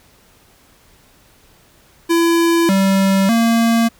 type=tone with pitch steps; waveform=square; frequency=336.1 / 193.8 / 229.9 Hz; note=E4 / G3 / A#3; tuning=+34 / -20 / -24 cents; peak=-12 dBFS; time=2.09-3.89 s; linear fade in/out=20 ms; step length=600 ms; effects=pink hiss -51 dBFS RMS until 3.99 s